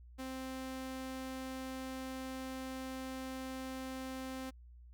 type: tone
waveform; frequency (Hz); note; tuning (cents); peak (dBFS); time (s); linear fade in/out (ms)
sawtooth; 261.6; C4; 0; -37; 0.18-4.51; 20
effects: added 60 Hz sine -53 dBFS peak until 4.93 s